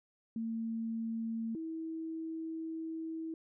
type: tone pair in turn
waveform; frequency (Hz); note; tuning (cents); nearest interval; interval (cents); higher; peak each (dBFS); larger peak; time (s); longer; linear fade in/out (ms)
sine; 226.4 / 323.3; A3 / E4; +50 / -34; tritone; 616; second; -34 / -37; first; 0.36-1.55 / 1.55-3.34; second; 2
effects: none